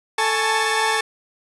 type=tone cluster; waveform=25% pulse; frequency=442.1 / 834 / 881 / 1112 / 1780 Hz; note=A4 / G#5 / A5 / C#6 / A6; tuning=+8 / +7 / +2 / +5 / +20 cents; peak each=-21 dBFS; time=0.18-1.01 s; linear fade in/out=5 ms; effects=resampled to 24000 Hz + 7-bit